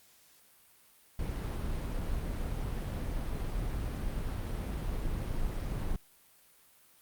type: noise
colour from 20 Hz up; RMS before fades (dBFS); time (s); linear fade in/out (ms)
brown; -34; 1.19-5.96; 2
effects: white hiss -62 dBFS RMS until 7.01 s + Opus 48 kbps